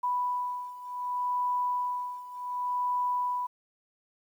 sine beating tone pair, 987.8 / 988.47 Hz, B5 / B5, 0 / +1 cents, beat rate 0.67 Hz, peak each -33 / -30 dBFS, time 0.03-3.47 s, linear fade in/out 10 ms, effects 10-bit

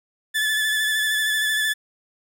30% pulse tone with vibrato, 1736 Hz, A6, 24 cents flat, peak -17 dBFS, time 0.34-1.74 s, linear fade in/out 20 ms, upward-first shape sine, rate 13 Hz, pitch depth 25 cents each way, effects none

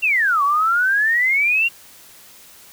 sine exponential two-way sweep, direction down then up, 2804 to 1108.7 to 2804 Hz, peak -14 dBFS, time 0.02-1.69 s, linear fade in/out 20 ms, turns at 0.43 s, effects white hiss -45 dBFS RMS until 2.72 s

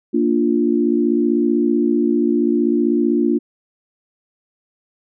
sine chord, Bb major, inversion none, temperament equal, 233.1 / 293.7 / 349.2 Hz, Bb3 / D4 / F4, 0 / 0 / 0 cents, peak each -18 dBFS, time 0.13-3.39 s, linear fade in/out 20 ms, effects none

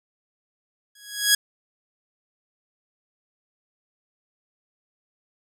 10% pulse tone with exponential growth, 1661.2 Hz, G#6, in tune, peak -4 dBFS, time 0.95-1.35 s, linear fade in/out 5 ms, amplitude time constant 86 ms, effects none

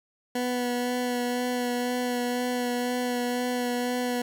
20% pulse tone with vibrato, 246 Hz, B3, 7 cents flat, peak -21 dBFS, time 0.35-4.22 s, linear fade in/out 5 ms, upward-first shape sine, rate 2 Hz, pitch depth 15 cents each way, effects none

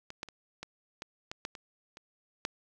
clicks, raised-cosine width 0.2 ms, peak -25 / -19 / -30 / -23 / -22 / -21 / -18 / -27 / -30 / -14 dBFS, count 10, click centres 0.104 / 0.231 / 0.287 / 0.63 / 1.021 / 1.315 / 1.451 / 1.552 / 1.971 / 2.451 s, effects none

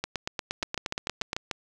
two click trains, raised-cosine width 0.2 ms, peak -12 / -12 dBFS, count 12 / 7, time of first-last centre 0.04-1.331 / 0.63-1.512 s, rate 8.52 / 6.8 Hz, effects none

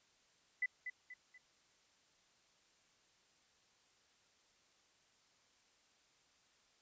sine tone with echo, 2000 Hz, B6, 21 cents sharp, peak -33 dBFS, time 0.62-0.66 s, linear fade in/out 5 ms, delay 240 ms, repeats 3, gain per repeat -8 dB, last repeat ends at 1.38 s, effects white hiss -72 dBFS RMS until 6.81 s + resampled to 16000 Hz

